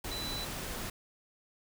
sine tone in noise, 3978 Hz, B7, 12 cents sharp, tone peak -38 dBFS, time 0.11-0.45 s, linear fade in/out 5 ms, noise pink, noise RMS -39 dBFS, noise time 0.04-0.9 s, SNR -2 dB, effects none

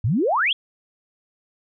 sine exponential sweep, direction up, 93.8 to 3502 Hz, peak -17 dBFS, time 0.04-0.53 s, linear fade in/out 5 ms, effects none

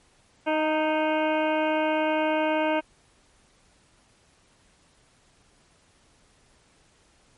harmonic tone with a mistuned harmonic, 311.1 Hz, D#4, in tune, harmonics 1 / 2 / 3 / 4 / 5 / 7 / 8 / 9 / 10, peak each -27 / -25 / -28 / -39 / -33 / -36 / -37 / -39 / -46 dBFS, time 0.46-2.81 s, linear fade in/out 20 ms, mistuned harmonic 3, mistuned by -17 cents, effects pink hiss -61 dBFS RMS until 7.37 s + MP3 48 kbps

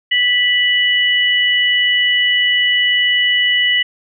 sine tone pair together, 1968.2 / 2949 Hz, B6 / F#7, -6 / -6 cents, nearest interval perfect fifth, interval 700 cents, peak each -14 dBFS, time 0.11-3.83 s, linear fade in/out 10 ms, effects none

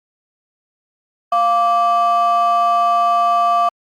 triangle ring-modulated tone, 932.3 Hz, A#5, in tune, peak -6 dBFS, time 1.32-3.69 s, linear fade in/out 5 ms, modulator 235 Hz, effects tanh soft clip ceiling -5 dBFS + Opus 48 kbps

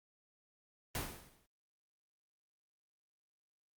pink noise with exponential decay, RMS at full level -35 dBFS, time 0.95-1.46 s, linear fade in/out 1 ms, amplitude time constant 110 ms, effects Opus 24 kbps

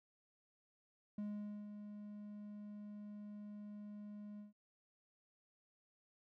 triangle tone with ADSR envelope, 207.7 Hz, G#3, in tune, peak -38 dBFS, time 1.18-4.53 s, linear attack 4 ms, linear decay 480 ms, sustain -8 dB, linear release 140 ms, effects none

